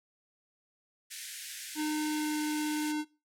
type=high-pass noise; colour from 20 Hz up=white; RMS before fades=-40 dBFS; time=1.1-2.93 s; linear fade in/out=20 ms; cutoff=1500 Hz; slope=96 dB/octave
type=tone with pitch glide; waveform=square; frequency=305.1 to 302.8 Hz; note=D#4 to D#4; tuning=-34 to -47 cents; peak=-31 dBFS; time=1.75-3.05 s; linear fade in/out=50 ms; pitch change=-13 cents; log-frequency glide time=2.05-2.43 s
effects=noise-tail reverb RT60 0.3 s tail -21 dB re dry + low-pass 11000 Hz 12 dB/octave